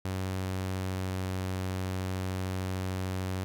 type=tone with pitch glide; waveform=sawtooth; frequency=94.1 to 93.4 Hz; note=F#2 to F#2; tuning=+30 to +17 cents; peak=-27 dBFS; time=0.05-3.44 s; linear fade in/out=0 ms; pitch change=-13 cents; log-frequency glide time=0.3-1.62 s; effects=none